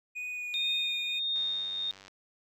triangle tone with vibrato, 2469 Hz, D#7, 14 cents flat, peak -33 dBFS, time 0.15-1.2 s, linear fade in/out 20 ms, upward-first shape sine, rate 2.1 Hz, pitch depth 10 cents each way
sine tone with tremolo, 3680 Hz, A#7, 23 cents flat, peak -27 dBFS, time 0.54-1.91 s, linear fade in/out 0 ms, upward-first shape triangle, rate 1.5 Hz, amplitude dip 50%
click train, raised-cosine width 0.2 ms, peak -33 dBFS, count 71, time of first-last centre 1.36-2.081 s, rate 97.1 Hz
effects none

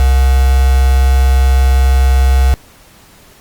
sine tone with quantisation, 65.6 Hz, C2, 5 cents sharp, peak -6 dBFS, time 0-2.54 s, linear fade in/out 0 ms, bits 3, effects pink hiss -43 dBFS RMS until 3.4 s + Opus 48 kbps

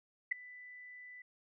sine tone with ADSR envelope, 1989 Hz, B6, 12 cents sharp, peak -26 dBFS, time 0.31-1.22 s, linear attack 11 ms, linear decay 5 ms, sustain -23 dB, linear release 4 ms, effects none

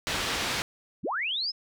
white low-pass noise, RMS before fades -30 dBFS, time 0.07-0.62 s, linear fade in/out 0 ms, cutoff 4000 Hz, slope 12 dB/octave
sine linear sweep, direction up, 86.4 to 5274 Hz, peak -27 dBFS, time 1.03-1.52 s, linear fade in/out 20 ms
effects none

